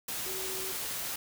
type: tone in noise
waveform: sine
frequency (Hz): 378.4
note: F#4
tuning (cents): +39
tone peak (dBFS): -41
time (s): 0.26-0.72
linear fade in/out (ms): 5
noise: white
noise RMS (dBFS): -36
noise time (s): 0.08-1.16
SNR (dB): -8
effects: none